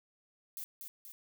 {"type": "noise with echo", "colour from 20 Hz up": "violet", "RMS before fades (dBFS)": -42, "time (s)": [0.57, 0.64], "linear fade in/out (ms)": 0, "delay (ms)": 240, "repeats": 2, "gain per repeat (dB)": -4, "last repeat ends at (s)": 1.12, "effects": []}